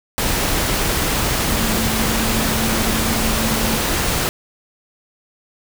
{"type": "tone in noise", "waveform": "sine", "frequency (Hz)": 223.4, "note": "A3", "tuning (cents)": 27, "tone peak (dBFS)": -23, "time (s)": [1.49, 3.78], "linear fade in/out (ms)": 0, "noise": "pink", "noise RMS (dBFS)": -19, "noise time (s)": [0.18, 4.29], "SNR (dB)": -7, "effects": []}